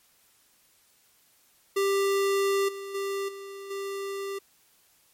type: tone with level steps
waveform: square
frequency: 394.6 Hz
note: G4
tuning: 11 cents sharp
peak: -23 / -36 / -29 / -39 / -32 dBFS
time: 1.76-4.39 s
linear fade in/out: 10 ms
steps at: 2.68 / 2.94 / 3.28 / 3.7 s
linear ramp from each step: 10 ms
effects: white hiss -63 dBFS RMS until 5.13 s + MP3 64 kbps